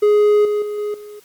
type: tone with level steps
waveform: triangle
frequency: 417.5 Hz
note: G#4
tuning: 9 cents sharp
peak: -8 / -14 / -20 / -18 / -31 dBFS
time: 0.02-1.2 s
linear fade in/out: 10 ms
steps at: 0.45 / 0.62 / 0.78 / 0.94 s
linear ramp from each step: 2 ms
effects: white hiss -51 dBFS RMS until 1.24 s + Opus 48 kbps